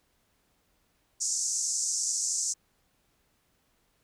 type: band-pass noise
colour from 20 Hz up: white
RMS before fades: -30 dBFS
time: 1.2-2.54 s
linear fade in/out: 20 ms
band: 5700 to 7800 Hz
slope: 48 dB/octave
effects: pink hiss -71 dBFS RMS until 4.03 s